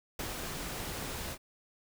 pink noise with ADSR envelope, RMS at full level -37 dBFS, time 0.19-1.38 s, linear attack 4 ms, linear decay 97 ms, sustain -2 dB, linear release 65 ms, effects none

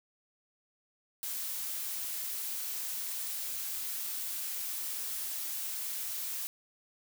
blue noise, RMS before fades -37 dBFS, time 1.23-6.47 s, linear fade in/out 0 ms, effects none

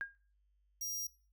sine tone with exponential decay, 1620 Hz, G#6, 43 cents flat, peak -32 dBFS, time 0.01-0.15 s, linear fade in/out 0 ms, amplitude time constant 30 ms
sawtooth tone, 5700 Hz, F8, 34 cents sharp, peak -35 dBFS, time 0.81-1.07 s, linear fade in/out 5 ms
effects noise-tail reverb RT60 0.4 s tail -21 dB re dry + added 50 Hz sine -70 dBFS peak until 1.32 s

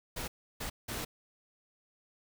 pink noise bursts at uneven times, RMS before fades -38 dBFS, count 3, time 0.16-0.28 / 0.6-0.7 / 0.88-1.05 s, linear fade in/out 10 ms, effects none

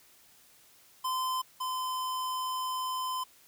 square tone pair in turn, 1029 / 1024.7 Hz, C6 / C6, -29 / -36 cents, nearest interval unison, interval 7 cents, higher first, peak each -30 / -32 dBFS, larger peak first, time 1.04-1.42 / 1.6-3.24 s, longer second, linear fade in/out 10 ms, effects white hiss -60 dBFS RMS until 3.47 s

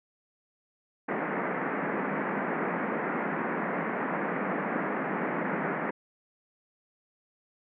pink band-pass noise, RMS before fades -31 dBFS, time 1.08-5.91 s, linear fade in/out 10 ms, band 170 to 2100 Hz, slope 48 dB/octave, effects none

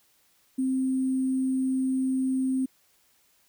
sine tone with sample-and-hold, 261.6 Hz, C4, in tune, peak -23 dBFS, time 0.58-2.66 s, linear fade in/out 10 ms, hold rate 8820 Hz, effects white hiss -65 dBFS RMS until 3.48 s

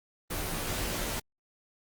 pink noise with comb filter, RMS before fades -33 dBFS, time 0.3-1.2 s, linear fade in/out 10 ms, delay 15 ms, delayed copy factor -0.9, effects Opus 24 kbps

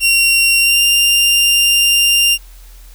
sawtooth tone with pitch glide, 2751 to 2791 Hz, F7 to F7, -27 to -2 cents, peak -6 dBFS, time 0-2.38 s, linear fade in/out 50 ms, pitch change +25 cents, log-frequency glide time 0.59-0.81 s, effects added 42 Hz sine -35 dBFS peak until 2.94 s + white hiss -46 dBFS RMS until 2.94 s

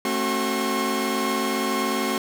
sawtooth tone cluster, 221.6 / 269 / 372.9 / 1078 Hz, A3 / C4 / F#4 / C#6, +13 / +48 / +14 / -49 cents, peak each -24 dBFS, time 0.05-2.18 s, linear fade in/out 2 ms, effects none

